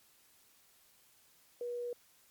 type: tone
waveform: sine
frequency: 483 Hz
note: B4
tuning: 39 cents flat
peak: -36 dBFS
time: 1.61-1.93 s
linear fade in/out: 2 ms
effects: white hiss -66 dBFS RMS until 2.3 s + MP3 96 kbps